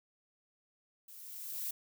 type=noise with level ramp; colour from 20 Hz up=violet; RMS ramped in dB=-53 to -37 dBFS; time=1.08-1.71 s; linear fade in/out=5 ms; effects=none